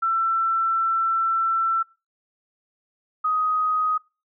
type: tone pair in turn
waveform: sine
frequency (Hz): 1340 / 1253.9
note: E6 / D#6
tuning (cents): +28 / +13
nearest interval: minor second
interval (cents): 115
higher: first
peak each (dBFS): -19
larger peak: neither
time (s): 0.02-1.83 / 3.24-3.98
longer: first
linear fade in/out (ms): 10
effects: noise-tail reverb RT60 0.3 s tail -24 dB re dry